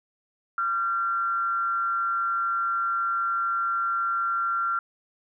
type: tone with frequency modulation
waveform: sine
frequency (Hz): 1374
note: F6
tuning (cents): -29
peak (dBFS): -23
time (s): 0.58-4.79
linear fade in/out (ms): 2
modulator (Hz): 181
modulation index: 0.42
effects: none